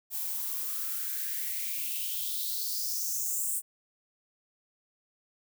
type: noise with high-pass filter sweep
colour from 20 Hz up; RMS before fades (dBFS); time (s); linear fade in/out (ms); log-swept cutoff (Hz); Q
violet; -33; 0.1-3.62; 50; 750 to 8700; 4.9
effects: none